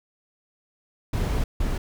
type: noise bursts at uneven times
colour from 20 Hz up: brown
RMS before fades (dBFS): -24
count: 2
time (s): 1.13-1.44 / 1.6-1.78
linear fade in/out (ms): 5
effects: none